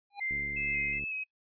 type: tone with exponential growth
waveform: square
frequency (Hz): 810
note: G#5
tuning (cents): -43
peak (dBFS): -36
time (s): 0.1-0.2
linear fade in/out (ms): 5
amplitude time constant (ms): 20
type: tone with tremolo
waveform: sine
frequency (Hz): 2090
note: C7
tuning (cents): -2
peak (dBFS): -30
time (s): 0.2-1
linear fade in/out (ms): 20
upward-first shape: sine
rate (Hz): 2.2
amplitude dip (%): 35
type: click train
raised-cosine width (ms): 3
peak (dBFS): -33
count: 53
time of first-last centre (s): 0.31-1.038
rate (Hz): 71.4
type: tone with vibrato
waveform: sine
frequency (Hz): 2575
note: E7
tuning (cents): -41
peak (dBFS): -33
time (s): 0.56-1.24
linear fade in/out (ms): 10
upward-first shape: square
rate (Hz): 2.7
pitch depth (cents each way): 22
effects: noise-tail reverb RT60 0.1 s tail -23 dB re dry + resampled to 11025 Hz